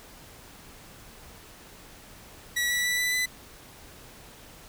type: tone with pitch steps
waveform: sawtooth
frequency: 1937 / 1952.7 / 1968.6 / 1984.6 / 2001 Hz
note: B6 / B6 / B6 / B6 / B6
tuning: -34 / -20 / -6 / +8 / +22 cents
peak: -21 dBFS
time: 2.56-3.26 s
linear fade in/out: 10 ms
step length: 140 ms
effects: pink hiss -49 dBFS RMS until 4.68 s